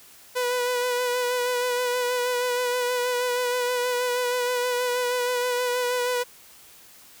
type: tone with vibrato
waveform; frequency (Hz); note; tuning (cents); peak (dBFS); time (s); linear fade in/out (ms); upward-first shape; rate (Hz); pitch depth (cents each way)
sawtooth; 493.9; B4; 0; -19; 0.35-6.24; 20; sine; 6.3; 25
effects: white hiss -50 dBFS RMS until 7.2 s